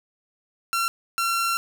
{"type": "tone bursts at uneven times", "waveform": "sawtooth", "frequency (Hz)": 1363, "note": "F6", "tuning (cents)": -43, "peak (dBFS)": -18, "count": 2, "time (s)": [[0.73, 0.88], [1.18, 1.57]], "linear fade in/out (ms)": 0, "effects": []}